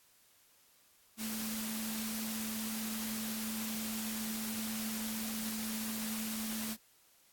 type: tone in noise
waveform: sine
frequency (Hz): 220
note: A3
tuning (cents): 0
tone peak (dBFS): -38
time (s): 1.17-6.77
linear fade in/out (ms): 50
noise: white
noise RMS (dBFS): -41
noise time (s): 1.17-6.77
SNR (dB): 0
effects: white hiss -66 dBFS RMS until 7.32 s + AAC 64 kbps